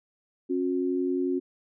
sine tone pair together, 271.5 / 362.6 Hz, C#4 / F#4, -36 / -35 cents, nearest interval perfect fourth, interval 501 cents, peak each -27 dBFS, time 0.49-1.4 s, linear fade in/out 20 ms, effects none

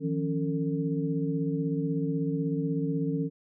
sine tone cluster, 159.1 / 175.3 / 276.5 / 451 Hz, D#3 / F3 / C#4 / A4, +39 / +7 / -4 / +43 cents, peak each -30 / -34 / -30 / -35 dBFS, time 0-3.3 s, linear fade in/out 50 ms, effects none

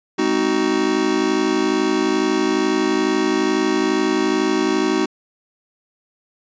square chord, Ab dominant seventh, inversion none, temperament just, 207.7 / 259.6 / 311.5 / 373.8 Hz, Ab3 / C4 / Eb4 / Gb4, 0 / -13 / +2 / +18 cents, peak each -27 / -24 / -21 / -21 dBFS, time 0.18-5.06 s, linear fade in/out 10 ms, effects resampled to 16000 Hz

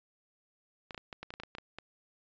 clicks, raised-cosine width 0.3 ms, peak -26 dBFS, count 12, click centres 0.908 / 0.946 / 0.978 / 1.128 / 1.23 / 1.305 / 1.339 / 1.4 / 1.435 / 1.551 / 1.584 / 1.786 s, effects resampled to 16000 Hz

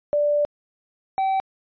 sine / triangle tone pair in turn, 587.3 / 769.9 Hz, D5 / G5, 0 / -31 cents, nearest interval perfect fourth, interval 469 cents, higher second, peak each -17 dBFS, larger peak neither, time 0.13-0.45 / 1.18-1.4 s, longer first, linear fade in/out 0 ms, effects resampled to 11025 Hz

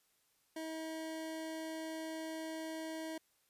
25% pulse tone, 319.7 Hz, D#4, 47 cents sharp, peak -37 dBFS, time 0.56-3.18 s, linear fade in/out 5 ms, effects white hiss -75 dBFS RMS until 3.49 s + resampled to 32000 Hz

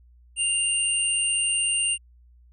sine tone pair together, 2794 / 8870 Hz, F7 / C#9, 0 / 0 cents, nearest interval octave + minor sixth, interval 2000 cents, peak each -24 dBFS, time 0.36-1.98 s, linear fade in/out 50 ms, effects added 60 Hz sine -51 dBFS peak until 2.52 s

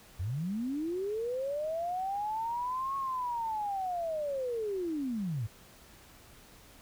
sine linear two-way sweep, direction up then down, 79 to 1101 to 98.7 Hz, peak -31 dBFS, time 0.19-5.47 s, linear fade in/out 10 ms, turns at 2.96 s, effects pink hiss -56 dBFS RMS until 6.81 s

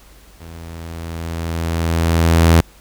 sawtooth tone with level ramp, 82.9 Hz, E2, 10 cents sharp, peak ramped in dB -30 to -3 dBFS, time 0.4-2.61 s, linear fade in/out 10 ms, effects added 50 Hz sine -45 dBFS peak until 2.8 s + pink hiss -48 dBFS RMS until 2.8 s

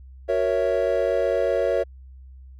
triangle chord, F# dominant seventh, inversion none, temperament equal, 370 / 466.2 / 554.4 / 659.3 Hz, F#4 / A#4 / C#5 / E5, 0 / 0 / 0 / 0 cents, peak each -26 / -23 / -21 / -24 dBFS, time 0.28-1.84 s, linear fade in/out 20 ms, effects added 65 Hz sine -41 dBFS peak until 2.59 s

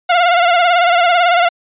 sawtooth tone with vibrato, 700 Hz, F5, 4 cents sharp, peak -5 dBFS, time 0.09-1.49 s, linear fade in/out 10 ms, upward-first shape sine, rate 18 Hz, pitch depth 61 cents each way, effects resampled to 8000 Hz

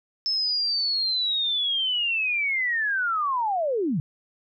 sine linear sweep, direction down, 5274 to 130.81 Hz, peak -22 dBFS, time 0.26-4 s, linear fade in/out 0 ms, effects none

